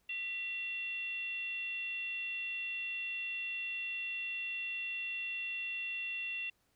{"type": "tone with frequency modulation", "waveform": "sine", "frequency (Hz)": 2725, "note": "F7", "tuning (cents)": -43, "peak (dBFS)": -36, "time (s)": [0.09, 6.5], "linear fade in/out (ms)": 5, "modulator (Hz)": 743, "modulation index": 0.39, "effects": ["pink hiss -75 dBFS RMS until 6.75 s"]}